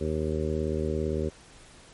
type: harmonic tone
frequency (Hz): 77.78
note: D#2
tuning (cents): 0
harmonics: 1 / 2 / 3 / 4 / 5 / 6 / 7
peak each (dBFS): -31 / -34 / -34 / -37 / -31 / -35 / -37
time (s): 0-1.3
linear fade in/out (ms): 20
effects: pink hiss -52 dBFS RMS until 1.93 s + MP3 48 kbps